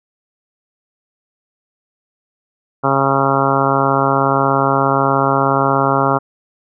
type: harmonic tone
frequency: 136.8 Hz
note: C#3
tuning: 23 cents flat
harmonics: 1 / 2 / 3 / 4 / 5 / 6 / 7 / 8 / 9 / 10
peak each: -21 / -21 / -21 / -21 / -21 / -21 / -21 / -21 / -21 / -21 dBFS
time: 2.83-6.19 s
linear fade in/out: 20 ms
effects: none